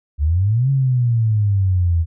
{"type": "exponential two-way sweep", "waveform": "sine", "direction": "up then down", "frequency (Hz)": [69.3, 138.59, 81.1], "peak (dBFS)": -13, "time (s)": [0.18, 2.06], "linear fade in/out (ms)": 50, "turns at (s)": 0.7, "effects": []}